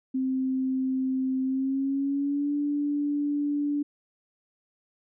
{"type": "tone with pitch glide", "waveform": "sine", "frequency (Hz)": [261.6, 290.3], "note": ["C4", "D4"], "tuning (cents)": [0, -20], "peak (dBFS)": -24, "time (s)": [0.14, 3.83], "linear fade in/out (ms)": 10, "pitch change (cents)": 180, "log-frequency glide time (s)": [1.43, 2.54], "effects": []}